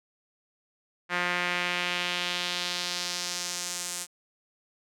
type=tone with band-pass filter sweep; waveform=sawtooth; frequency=177.2 Hz; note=F3; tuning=25 cents sharp; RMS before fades=-31 dBFS; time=1.09-4.07 s; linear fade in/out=50 ms; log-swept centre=1800 to 8200 Hz; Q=1.7; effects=none